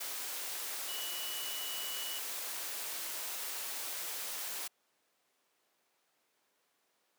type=tone in noise; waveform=sine; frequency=2945 Hz; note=F#7; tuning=9 cents flat; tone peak=-42 dBFS; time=0.88-2.19 s; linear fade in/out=10 ms; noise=white; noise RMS=-40 dBFS; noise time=0-4.68 s; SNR=-5 dB; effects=pink hiss -75 dBFS RMS until 7.18 s + high-pass 400 Hz 12 dB/octave